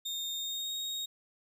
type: tone with pitch glide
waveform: 35% pulse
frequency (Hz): 3667 to 3738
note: A#7 to A#7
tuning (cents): -29 to +4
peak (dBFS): -33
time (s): 0.05-1.06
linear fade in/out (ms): 10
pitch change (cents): +33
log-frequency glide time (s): 0.36-0.74
effects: 12-bit